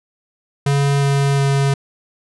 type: tone with pitch steps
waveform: square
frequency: 140.6 / 139.63 / 138.66 Hz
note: C#3 / C#3 / C#3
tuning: +25 / +13 / +1 cents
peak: -14 dBFS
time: 0.66-1.74 s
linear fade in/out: 5 ms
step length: 360 ms
effects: resampled to 24000 Hz